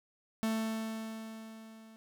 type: tone with level ramp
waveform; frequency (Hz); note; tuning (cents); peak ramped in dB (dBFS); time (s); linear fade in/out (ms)
45% pulse; 221.7; A3; +13; -29 to -53; 0.43-1.96; 0
effects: none